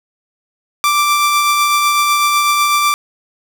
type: tone with tremolo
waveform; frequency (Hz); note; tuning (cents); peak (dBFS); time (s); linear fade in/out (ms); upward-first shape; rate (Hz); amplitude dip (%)
sawtooth; 1174.7; D6; 0; -6; 0.84-2.94; 0; triangle; 8; 30
effects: 8-bit